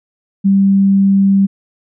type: tone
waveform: sine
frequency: 196 Hz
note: G3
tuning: in tune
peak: -7 dBFS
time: 0.44-1.47 s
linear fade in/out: 20 ms
effects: none